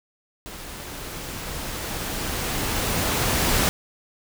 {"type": "noise with level ramp", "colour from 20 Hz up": "pink", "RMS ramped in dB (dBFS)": [-38, -20], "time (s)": [0.46, 3.69], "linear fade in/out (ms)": 0, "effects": []}